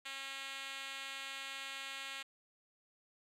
5% pulse tone with band-pass filter, 271.8 Hz, C#4, 34 cents flat, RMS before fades -45 dBFS, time 0.05-2.23 s, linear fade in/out 10 ms, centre 3600 Hz, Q 0.81, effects none

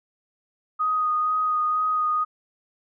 sine tone with vibrato, 1244.5 Hz, D#6, in tune, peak -20 dBFS, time 0.79-2.25 s, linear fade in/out 20 ms, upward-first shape sine, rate 2.1 Hz, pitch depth 14 cents each way, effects none

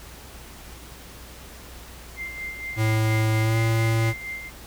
sine tone with tremolo, 2093 Hz, C7, in tune, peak -29 dBFS, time 2.16-4.51 s, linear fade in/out 50 ms, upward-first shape sine, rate 4.3 Hz, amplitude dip 55%
square tone with pitch glide, 110 to 112.83 Hz, A2 to A2, 0 to +44 cents, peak -20 dBFS, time 2.76-4.14 s, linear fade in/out 50 ms, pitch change +44 cents, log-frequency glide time 3.41-3.58 s
effects added 60 Hz sine -44 dBFS peak until 4.66 s + pink hiss -44 dBFS RMS until 4.66 s

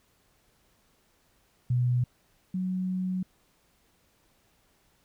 sine tone pair in turn, 123.47 / 185 Hz, B2 / F#3, 0 / 0 cents, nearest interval perfect fifth, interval 700 cents, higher second, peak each -22 / -27 dBFS, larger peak first, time 1.7-2.04 / 2.54-3.23 s, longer second, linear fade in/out 5 ms, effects pink hiss -67 dBFS RMS until 5.04 s

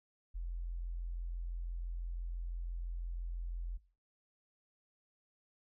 sine tone, 42.98 Hz, F1, 27 cents flat, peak -37 dBFS, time 0.34-3.78 s, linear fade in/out 20 ms, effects noise-tail reverb RT60 0.4 s tail -19 dB re dry

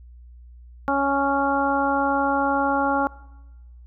harmonic tone, 277.7 Hz, C#4, 3 cents sharp, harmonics 1 / 2 / 3 / 4 / 5, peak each -25 / -26 / -23 / -27 / -26 dBFS, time 0.88-3.07 s, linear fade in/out 0 ms, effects noise-tail reverb RT60 1.0 s tail -21 dB re dry + added 60 Hz sine -42 dBFS peak until 3.86 s

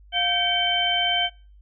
sine tone cluster, 705 / 1560 / 2263 / 3092 Hz, F5 / G6 / C#7 / G7, +16 / -9 / +35 / -24 cents, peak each -26 / -29 / -29 / -21 dBFS, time 0.12-1.3 s, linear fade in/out 50 ms, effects noise-tail reverb RT60 0.4 s tail -26 dB re dry + added 50 Hz sine -47 dBFS peak until 1.61 s

